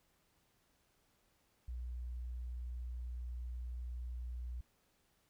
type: tone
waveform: sine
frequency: 60.8 Hz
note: B1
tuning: 26 cents flat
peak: -40 dBFS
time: 1.68-4.61 s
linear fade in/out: 5 ms
effects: pink hiss -75 dBFS RMS until 5.29 s